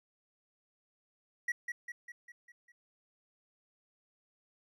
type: tone with echo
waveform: triangle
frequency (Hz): 1924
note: B6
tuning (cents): -46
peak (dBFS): -28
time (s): 1.48-1.52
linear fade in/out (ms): 5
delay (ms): 200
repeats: 6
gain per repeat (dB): -5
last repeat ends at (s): 2.72
effects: none